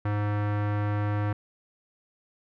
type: tone with low-pass filter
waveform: square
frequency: 103.83 Hz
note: G#2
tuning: in tune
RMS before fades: -27 dBFS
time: 0.05-1.33 s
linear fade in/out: 5 ms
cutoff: 1600 Hz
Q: 1.5
effects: none